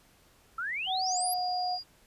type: exponential sweep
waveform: sine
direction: up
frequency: 1300 to 11940 Hz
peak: -31 dBFS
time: 0.58-1.34 s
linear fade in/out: 5 ms
type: tone with pitch glide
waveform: sine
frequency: 751 to 727.9 Hz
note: F#5 to F#5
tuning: +26 to -29 cents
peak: -29 dBFS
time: 0.86-1.79 s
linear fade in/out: 50 ms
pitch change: -55 cents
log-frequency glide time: 1.06-1.16 s
type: tone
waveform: sine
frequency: 4836 Hz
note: D8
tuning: 50 cents sharp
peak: -35 dBFS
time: 1.03-1.84 s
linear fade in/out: 50 ms
effects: pink hiss -62 dBFS RMS until 2.06 s + resampled to 32000 Hz